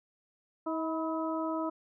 harmonic tone with a mistuned harmonic, 320 Hz, D#4, 49 cents sharp, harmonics 1 / 2 / 3 / 4, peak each -33 / -36 / -38 / -39 dBFS, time 0.66-1.7 s, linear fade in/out 10 ms, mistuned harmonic 3, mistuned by +44 cents, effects none

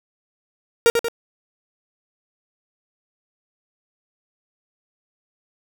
45% pulse tone with echo, 466.8 Hz, A#4, 2 cents sharp, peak -11 dBFS, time 0.86-0.9 s, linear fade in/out 0 ms, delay 92 ms, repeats 2, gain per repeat -5 dB, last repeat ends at 1.084 s, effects none

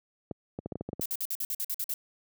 clicks, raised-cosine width 2 ms, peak -21 dBFS, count 9, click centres 0.312 / 0.589 / 0.66 / 0.722 / 0.756 / 0.81 / 0.89 / 0.931 / 0.996 s
violet noise bursts, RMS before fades -32 dBFS, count 10, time 1.01-1.94 s, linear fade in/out 2 ms, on 48 ms, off 50 ms
effects high-pass 100 Hz 12 dB/octave

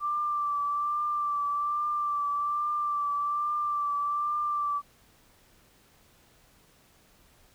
sine tone with vibrato, 1174.7 Hz, D6, in tune, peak -26 dBFS, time 0-4.82 s, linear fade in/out 50 ms, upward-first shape triangle, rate 1.2 Hz, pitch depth 31 cents each way, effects pink hiss -61 dBFS RMS until 7.54 s

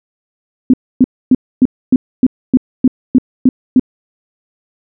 sine tone bursts, 255.4 Hz, C4, 42 cents flat, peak -3 dBFS, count 11, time 0.7-3.796 s, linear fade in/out 2 ms, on 36 ms, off 270 ms, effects none

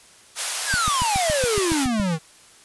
white high-pass noise, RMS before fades -25 dBFS, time 0.35-1.88 s, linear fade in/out 50 ms, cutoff 590 Hz, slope 24 dB/octave
square exponential sweep, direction down, 1732 to 152.3 Hz, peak -21 dBFS, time 0.66-2.19 s, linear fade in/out 50 ms
click train, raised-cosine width 5 ms, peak -15 dBFS, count 10, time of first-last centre 0.74-1.999 s, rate 7.15 Hz
effects white hiss -50 dBFS RMS until 2.64 s + resampled to 24000 Hz

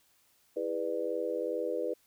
sine chord, E dominant seventh, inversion none, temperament just, 329.6 / 412 / 494.4 / 593.3 Hz, E4 / G#4 / B4 / D5, 0 / -14 / +2 / +18 cents, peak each -38 / -37 / -33 / -38 dBFS, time 0.56-1.94 s, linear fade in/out 10 ms, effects white hiss -68 dBFS RMS until 2.06 s

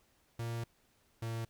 45% pulse tone pair in turn, 116.5 / 114.17 Hz, A#2 / A#2, -1 / -36 cents, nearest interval unison, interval 35 cents, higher first, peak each -36 / -36 dBFS, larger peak neither, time 0.39-0.64 / 1.22-1.45 s, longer first, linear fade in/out 5 ms, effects pink hiss -71 dBFS RMS until 1.49 s

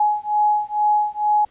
sine beating tone pair, 839 / 841.2 Hz, G#5 / G#5, +17 / +22 cents, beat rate 2.2 Hz, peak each -19 dBFS, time 0-1.45 s, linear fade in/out 5 ms, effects pink hiss -57 dBFS RMS until 1.5 s + resampled to 8000 Hz

